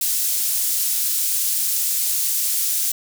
pink high-pass noise, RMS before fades -21 dBFS, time 0.01-2.92 s, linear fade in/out 5 ms, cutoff 7900 Hz, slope 12 dB/octave, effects none

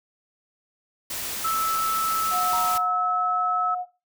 white noise, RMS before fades -31 dBFS, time 1.1-2.78 s, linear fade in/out 5 ms
sine tone with pitch glide, 1311 to 1297.4 Hz, E6 to E6, -10 to -28 cents, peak -22 dBFS, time 1.44-3.75 s, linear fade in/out 10 ms, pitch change -18 cents, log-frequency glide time 2.13-2.84 s
sine tone, 724 Hz, F#5, 38 cents flat, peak -26 dBFS, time 2.3-3.86 s, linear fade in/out 50 ms
sine tone with exponential decay, 935 Hz, A#5, 5 cents sharp, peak -27 dBFS, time 2.53-3.32 s, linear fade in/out 0 ms, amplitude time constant 170 ms
effects noise-tail reverb RT60 0.3 s tail -18 dB re dry

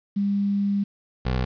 sine / 20% pulse tone pair in turn, 200.7 / 63.22 Hz, G3 / B1, +41 / +41 cents, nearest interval octave + minor sixth, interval 2000 cents, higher first, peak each -20 / -17 dBFS, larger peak second, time 0.16-0.84 / 1.25-1.45 s, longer first, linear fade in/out 10 ms, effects resampled to 11025 Hz + 9-bit

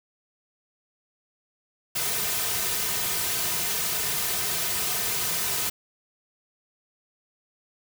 white noise with comb filter, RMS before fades -27 dBFS, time 1.95-5.7 s, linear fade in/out 10 ms, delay 3.6 ms, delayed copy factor -0.75, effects none

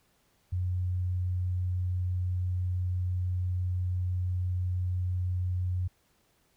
sine tone, 90.6 Hz, F#2, 36 cents flat, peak -27 dBFS, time 0.52-5.88 s, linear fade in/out 10 ms, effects pink hiss -69 dBFS RMS until 6.56 s

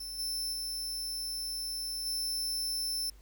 sawtooth tone with level steps, 5320 Hz, E8, 15 cents sharp, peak -36 / -30 / -32 / -29 dBFS, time 0-3.1 s, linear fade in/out 5 ms, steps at 0.18 / 0.52 / 2.05 s, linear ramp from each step 20 ms, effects added 50 Hz sine -51 dBFS peak until 3.21 s + pink hiss -64 dBFS RMS until 3.21 s

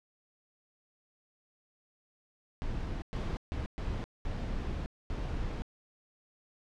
brown noise bursts at uneven times, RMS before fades -35 dBFS, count 6, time 2.62-3.02 / 3.13-3.37 / 3.52-3.66 / 3.78-4.04 / 4.25-4.86 / 5.1-5.62 s, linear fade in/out 0 ms, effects low-pass 5000 Hz 12 dB/octave

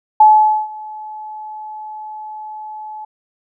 sine tone with ADSR envelope, 858 Hz, A5, 44 cents flat, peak -3 dBFS, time 0.2-3.05 s, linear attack 6 ms, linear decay 470 ms, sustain -24 dB, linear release 7 ms, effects none

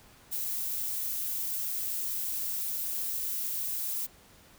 violet noise, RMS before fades -33 dBFS, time 0.31-4.07 s, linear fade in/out 20 ms, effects pink hiss -57 dBFS RMS until 4.58 s

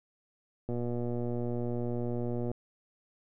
click train, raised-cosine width 2 ms, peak -22 dBFS, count 220, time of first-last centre 0.69-2.515 s, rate 120 Hz, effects none

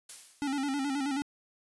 blue noise with exponential decay, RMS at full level -40 dBFS, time 0.09-0.74 s, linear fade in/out 5 ms, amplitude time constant 140 ms
square tone with vibrato, 277.2 Hz, C#4, in tune, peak -30 dBFS, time 0.42-1.22 s, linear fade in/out 0 ms, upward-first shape square, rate 9.4 Hz, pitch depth 67 cents each way
effects resampled to 24000 Hz

